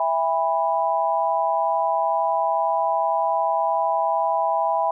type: chord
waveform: sine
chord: E major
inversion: none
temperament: equal with one note detuned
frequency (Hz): 659.3 / 810.2 / 987.8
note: E5 / G#5 / B5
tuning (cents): 0 / -43 / 0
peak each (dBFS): -23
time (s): 0-4.91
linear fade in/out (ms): 2
effects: none